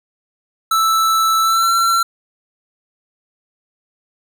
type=tone with pitch glide; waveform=square; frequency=1318.5 to 1354 Hz; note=E6 to E6; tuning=0 to +46 cents; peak=-13 dBFS; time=0.71-2.03 s; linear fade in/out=5 ms; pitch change=+46 cents; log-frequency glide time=1.42-1.68 s; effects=none